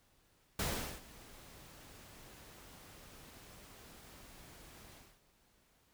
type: noise with ADSR envelope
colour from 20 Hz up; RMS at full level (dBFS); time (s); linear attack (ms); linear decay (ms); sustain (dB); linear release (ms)
pink; -35; 0.59-5.21; 4; 410; -21; 280
effects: pink hiss -71 dBFS RMS until 5.93 s